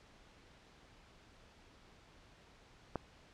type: click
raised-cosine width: 1 ms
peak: -22 dBFS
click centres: 2.957 s
effects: pink hiss -62 dBFS RMS until 3.33 s + low-pass 5000 Hz 12 dB/octave